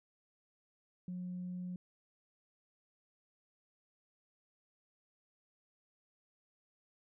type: tone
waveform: sine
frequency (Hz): 180.2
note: F#3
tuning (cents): -45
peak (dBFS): -38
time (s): 1.08-1.76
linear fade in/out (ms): 2
effects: tanh soft clip ceiling -35 dBFS